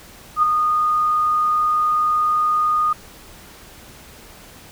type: tone with ADSR envelope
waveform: sine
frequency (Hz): 1230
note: D#6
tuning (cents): -20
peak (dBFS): -10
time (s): 0.36-2.93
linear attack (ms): 67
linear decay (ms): 9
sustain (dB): -5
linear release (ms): 5
effects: pink hiss -43 dBFS RMS until 4.71 s